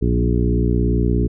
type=harmonic tone with a mistuned harmonic; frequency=59.8 Hz; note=A#1; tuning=45 cents sharp; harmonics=1 / 2 / 3 / 4 / 5 / 6 / 7; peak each=-18 / -21 / -23 / -24 / -25 / -26 / -26 dBFS; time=0.01-1.28 s; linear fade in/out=20 ms; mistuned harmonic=2; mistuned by=-41 cents; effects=none